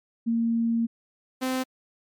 sine / sawtooth tone pair in turn, 230.5 / 258.7 Hz, A#3 / C4, -19 / -19 cents, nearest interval major second, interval 200 cents, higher second, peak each -21 / -21 dBFS, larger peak neither, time 0.26-0.87 / 1.41-1.64 s, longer first, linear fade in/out 20 ms, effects MP3 96 kbps

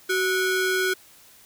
45% pulse ring-modulated tone, 922 Hz, A#5, 19 cents flat, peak -18 dBFS, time 0.09-0.94 s, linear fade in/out 10 ms, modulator 547 Hz, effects white hiss -52 dBFS RMS until 1.45 s

